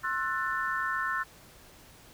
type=chord; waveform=sine; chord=F# half-diminished seventh; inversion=second; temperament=just; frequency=1065.6 / 1332 / 1480 / 1776 Hz; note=C6 / E6 / F#6 / A6; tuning=+31 / +18 / 0 / +16 cents; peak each=-34 / -34 / -34 / -33 dBFS; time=0.03-1.24 s; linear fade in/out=20 ms; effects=pink hiss -54 dBFS RMS until 2.13 s